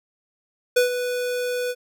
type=tone with ADSR envelope; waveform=square; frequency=493.9 Hz; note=B4; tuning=in tune; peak=-14 dBFS; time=0.76-1.75 s; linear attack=10 ms; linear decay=120 ms; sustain=-10 dB; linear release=47 ms; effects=none